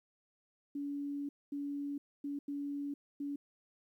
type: tone bursts at uneven times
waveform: sine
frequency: 284.9 Hz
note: C#4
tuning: 48 cents sharp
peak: -36 dBFS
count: 5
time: 0.75-1.29 / 1.52-1.98 / 2.24-2.39 / 2.48-2.94 / 3.2-3.36 s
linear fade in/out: 5 ms
effects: 12-bit